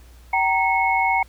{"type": "tone cluster", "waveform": "sine", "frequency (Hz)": [770, 932, 2188], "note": ["G5", "A#5", "C#7"], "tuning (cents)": [-31, -1, -23], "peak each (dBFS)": -21, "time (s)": [0.33, 1.23], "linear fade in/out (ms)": 5, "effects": ["added 60 Hz sine -44 dBFS peak until 1.28 s", "pink hiss -54 dBFS RMS until 1.28 s"]}